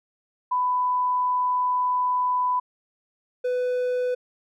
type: tone pair in turn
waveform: sine / triangle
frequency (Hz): 997 / 498.5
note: B5 / B4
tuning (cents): +16 / +16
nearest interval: octave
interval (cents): 1200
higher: first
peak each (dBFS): -20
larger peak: neither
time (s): 0.51-2.6 / 3.44-4.15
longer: first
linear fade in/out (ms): 10
effects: none